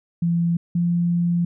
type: tone pair in turn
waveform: sine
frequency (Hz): 170 / 172.67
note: F3 / F3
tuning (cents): -46 / -19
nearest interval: unison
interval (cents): 27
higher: second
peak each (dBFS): -17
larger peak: neither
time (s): 0.22-0.57 / 0.75-1.45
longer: second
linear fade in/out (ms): 5
effects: none